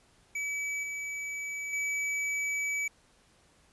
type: tone with level steps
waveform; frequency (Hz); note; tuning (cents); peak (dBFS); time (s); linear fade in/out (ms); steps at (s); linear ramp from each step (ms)
square; 2290; D7; -44; -32 / -35 / -30; 0.35-2.88; 5; 0.83 / 1.73; 2
effects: pink hiss -64 dBFS RMS until 3.72 s + resampled to 24000 Hz